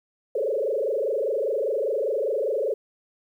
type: tone with frequency modulation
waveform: sine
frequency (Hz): 493.7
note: B4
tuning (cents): -1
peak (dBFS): -22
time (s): 0.35-2.74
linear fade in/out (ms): 5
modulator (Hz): 25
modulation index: 3.3
effects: 10-bit